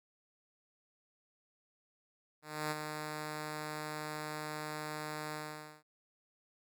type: tone with ADSR envelope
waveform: 5% pulse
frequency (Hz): 152.6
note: D#3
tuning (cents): -33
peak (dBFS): -22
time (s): 2.42-5.83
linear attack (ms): 290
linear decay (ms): 28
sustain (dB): -6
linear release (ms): 490
effects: none